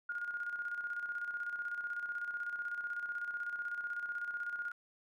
sine tone with tremolo, 1426 Hz, F6, 36 cents sharp, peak -35 dBFS, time 0.09-4.72 s, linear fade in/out 5 ms, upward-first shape square, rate 16 Hz, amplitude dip 50%, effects none

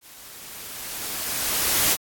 white noise with level ramp, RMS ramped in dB -46 to -18 dBFS, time 0.01-1.97 s, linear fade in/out 50 ms, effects AAC 64 kbps

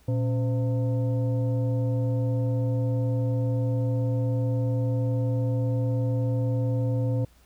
sine tone with frequency modulation, 118.2 Hz, A#2, 24 cents sharp, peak -22 dBFS, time 0.08-7.25 s, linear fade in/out 5 ms, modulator 395 Hz, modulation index 0.62, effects added 60 Hz sine -57 dBFS peak until 7.45 s + pink hiss -61 dBFS RMS until 7.45 s

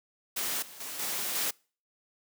white noise with level steps, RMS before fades -32 / -48 / -39 / -33 / -30 dBFS, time 0.36-1.51 s, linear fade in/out 10 ms, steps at 0.62 / 0.8 / 0.99 / 1.35 s, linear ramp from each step 5 ms, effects noise-tail reverb RT60 0.4 s tail -26 dB re dry + high-pass 200 Hz 12 dB/octave

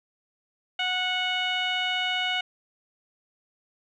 15% pulse tone with low-pass filter, 735 Hz, F#5, 12 cents flat, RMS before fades -27 dBFS, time 0.79-2.41 s, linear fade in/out 5 ms, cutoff 3200 Hz, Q 3.3, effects none

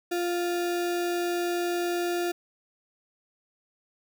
sine tone with sample-and-hold, 349.2 Hz, F4, in tune, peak -25 dBFS, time 0.11-2.32 s, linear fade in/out 10 ms, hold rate 1050 Hz, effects none

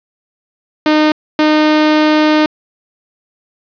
sawtooth tone bursts at uneven times, 306.3 Hz, D#4, 27 cents flat, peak -4 dBFS, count 2, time 0.86-1.12 / 1.39-2.46 s, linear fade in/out 2 ms, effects resampled to 11025 Hz + 7-bit

